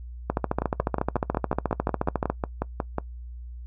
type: two click trains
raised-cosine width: 1 ms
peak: -11 / -9 dBFS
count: 14 / 29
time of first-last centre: 0.62-2.984 / 0.3-2.3 s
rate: 5.5 / 14 Hz
effects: noise-tail reverb RT60 0.1 s tail -21 dB re dry + added 60 Hz sine -36 dBFS peak until 3.66 s